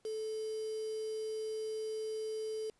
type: tone with quantisation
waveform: sine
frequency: 436 Hz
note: A4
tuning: 16 cents flat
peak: -36 dBFS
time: 0.05-2.7 s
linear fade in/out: 2 ms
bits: 8
effects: pink hiss -73 dBFS RMS until 2.79 s + resampled to 24000 Hz